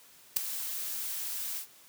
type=noise with ADSR envelope; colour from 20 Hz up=blue; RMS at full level=-21 dBFS; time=0.36-1.67 s; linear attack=9 ms; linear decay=4 ms; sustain=-15 dB; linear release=98 ms; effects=white hiss -57 dBFS RMS until 1.88 s + high-pass 100 Hz 12 dB/octave